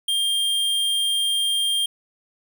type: tone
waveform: square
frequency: 3200 Hz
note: G7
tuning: 35 cents sharp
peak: -20 dBFS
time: 0.08-1.86 s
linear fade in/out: 5 ms
effects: 9-bit